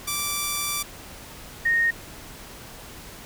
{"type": "tone pair in turn", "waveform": ["5% pulse", "sine"], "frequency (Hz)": [1168, 1854.1], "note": ["D6", "A#6"], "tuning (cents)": [-10, -10], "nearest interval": "minor sixth", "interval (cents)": 800, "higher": "second", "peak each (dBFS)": [-13, -18], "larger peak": "first", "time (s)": [[0.07, 0.83], [1.65, 1.91]], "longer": "first", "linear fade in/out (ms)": 10, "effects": ["pink hiss -42 dBFS RMS until 3.25 s"]}